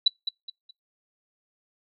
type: tone with echo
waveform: sine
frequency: 3951 Hz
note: B7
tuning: in tune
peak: -14 dBFS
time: 0.06-0.08 s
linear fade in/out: 5 ms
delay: 210 ms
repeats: 3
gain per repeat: -10 dB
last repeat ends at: 0.71 s
effects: noise-tail reverb RT60 0.2 s tail -26 dB re dry